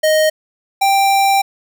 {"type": "tone pair in turn", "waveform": "square", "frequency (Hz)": [622.3, 786.1], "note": ["D#5", "G5"], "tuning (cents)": [0, 5], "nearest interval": "major third", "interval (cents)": 405, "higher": "second", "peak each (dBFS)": -11, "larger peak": "neither", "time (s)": [[0.03, 0.3], [0.81, 1.42]], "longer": "second", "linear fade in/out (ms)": 10, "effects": []}